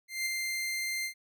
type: tone with ADSR envelope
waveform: sawtooth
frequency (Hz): 2093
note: C7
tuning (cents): 0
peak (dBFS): -25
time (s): 0.08-1.14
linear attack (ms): 180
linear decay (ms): 10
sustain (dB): -3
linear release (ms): 92
effects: none